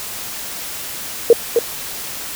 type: tone with echo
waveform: sine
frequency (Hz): 466.4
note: A#4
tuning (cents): +1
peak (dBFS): -3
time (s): 1.3-1.33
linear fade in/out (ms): 2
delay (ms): 260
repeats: 1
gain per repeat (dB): -6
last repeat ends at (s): 1.59
effects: white hiss -28 dBFS RMS until 2.35 s